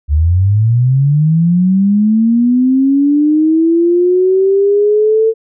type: linear sweep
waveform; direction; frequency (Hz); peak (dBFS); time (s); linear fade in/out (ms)
sine; up; 70.3 to 450; -7; 0.08-5.34; 50
effects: none